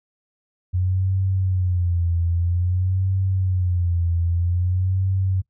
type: tone with vibrato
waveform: sine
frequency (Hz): 90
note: F#2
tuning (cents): -47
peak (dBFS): -18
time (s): 0.73-5.42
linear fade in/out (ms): 20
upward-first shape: sine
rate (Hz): 0.51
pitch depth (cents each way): 99
effects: noise-tail reverb RT60 0.1 s tail -19 dB re dry